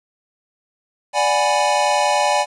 square chord, G# half-diminished seventh, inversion second, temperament equal, 587.3 / 740 / 830.6 / 987.8 Hz, D5 / F#5 / G#5 / B5, 0 / 0 / 0 / 0 cents, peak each -21 / -23 / -19 / -24 dBFS, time 1.13-2.46 s, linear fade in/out 50 ms, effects resampled to 22050 Hz + 8-bit

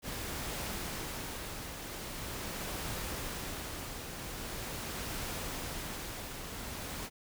pink noise with tremolo, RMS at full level -38 dBFS, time 0.02-7.1 s, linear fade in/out 50 ms, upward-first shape triangle, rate 0.43 Hz, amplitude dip 45%, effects none

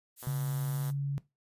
violet noise, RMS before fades -43 dBFS, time 0.16-0.93 s, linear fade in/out 50 ms
5% pulse tone, 123.47 Hz, B2, in tune, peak -34 dBFS, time 0.22-0.91 s, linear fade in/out 5 ms
sine tone with pitch glide, 138.59 to 140.2 Hz, C#3 to C#3, 0 to +20 cents, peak -29 dBFS, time 0.27-1.18 s, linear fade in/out 0 ms, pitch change +20 cents, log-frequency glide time 0.65-0.78 s
effects noise-tail reverb RT60 0.2 s tail -18 dB re dry + resampled to 32000 Hz

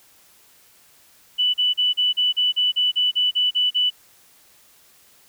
sine tone bursts, 2975 Hz, F#7, 9 cents sharp, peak -16 dBFS, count 13, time 1.38-3.904 s, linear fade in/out 20 ms, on 160 ms, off 37 ms, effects white hiss -54 dBFS RMS until 5.28 s

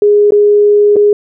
sine tone with dropouts, 413.6 Hz, G#4, 7 cents flat, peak -4 dBFS, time 0.02-1.13 s, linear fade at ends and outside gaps 2 ms, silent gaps 0.307-0.321 / 0.959-0.965 s, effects none

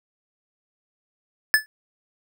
square tone with exponential decay, 1734 Hz, A6, 26 cents flat, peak -10 dBFS, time 1.54-1.66 s, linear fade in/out 0 ms, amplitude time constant 24 ms, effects none

